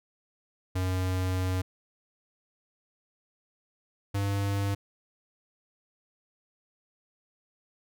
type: tone pair in turn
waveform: square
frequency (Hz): 92.5 / 99.74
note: F#2 / G2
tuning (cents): 0 / +30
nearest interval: minor second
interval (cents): 130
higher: second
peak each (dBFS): -27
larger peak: neither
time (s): 0.75-1.62 / 4.14-4.75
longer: first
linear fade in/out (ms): 10
effects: none